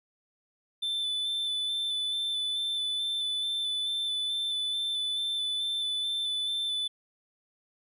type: tone with vibrato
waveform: triangle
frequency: 3520 Hz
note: A7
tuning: in tune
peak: -27 dBFS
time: 0.82-6.88 s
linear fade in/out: 10 ms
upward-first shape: square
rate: 2.3 Hz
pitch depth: 14 cents each way
effects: none